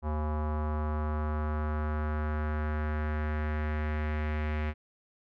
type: tone with low-pass filter sweep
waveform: square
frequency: 76.2 Hz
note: D#2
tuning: 36 cents flat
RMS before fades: -31 dBFS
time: 0.02-4.74 s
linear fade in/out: 50 ms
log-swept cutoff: 1000 to 2200 Hz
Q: 2.5
effects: none